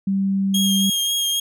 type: tone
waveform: sine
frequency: 194.8 Hz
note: G3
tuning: 11 cents flat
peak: -17 dBFS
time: 0.07-0.9 s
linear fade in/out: 5 ms
type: tone with vibrato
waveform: sawtooth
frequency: 3249 Hz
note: G#7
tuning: 39 cents flat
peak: -16 dBFS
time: 0.54-1.4 s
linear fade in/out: 5 ms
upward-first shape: triangle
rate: 3.7 Hz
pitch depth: 21 cents each way
effects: none